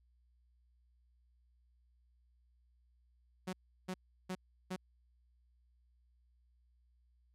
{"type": "tone bursts", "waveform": "sawtooth", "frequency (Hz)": 185, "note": "F#3", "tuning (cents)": 0, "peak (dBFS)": -34, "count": 4, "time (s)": [3.47, 4.764], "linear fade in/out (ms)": 10, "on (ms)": 61, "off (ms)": 350, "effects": ["added 60 Hz sine -68 dBFS peak until 7.34 s", "low-pass 11000 Hz 12 dB/octave"]}